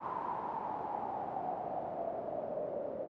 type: noise with low-pass filter sweep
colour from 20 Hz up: pink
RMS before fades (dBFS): -38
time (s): 0-3.08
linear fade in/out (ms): 50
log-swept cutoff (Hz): 1000 to 560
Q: 8.7
effects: high-pass 200 Hz 12 dB/octave